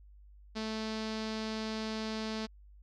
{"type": "tone with low-pass filter", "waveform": "sawtooth", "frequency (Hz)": 219.2, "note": "A3", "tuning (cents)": -6, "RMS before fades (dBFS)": -37, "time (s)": [0.55, 2.47], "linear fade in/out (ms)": 20, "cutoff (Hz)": 4700, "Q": 2.8, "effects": ["added 50 Hz sine -53 dBFS peak until 2.82 s"]}